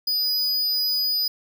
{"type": "tone", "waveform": "square", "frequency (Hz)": 4951, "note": "D#8", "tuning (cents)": -9, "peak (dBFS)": -21, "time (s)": [0.07, 1.28], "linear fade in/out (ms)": 5, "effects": []}